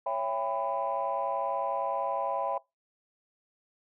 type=chord; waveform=sine; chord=C# half-diminished seventh; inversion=none; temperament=just; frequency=554.4 / 665.2 / 798.3 / 997.9 Hz; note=C#5 / E5 / G5 / B5; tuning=0 / +16 / +31 / +18 cents; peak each=-33 dBFS; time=0.06-2.58 s; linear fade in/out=5 ms; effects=noise-tail reverb RT60 0.2 s tail -22 dB re dry + tanh soft clip ceiling -20 dBFS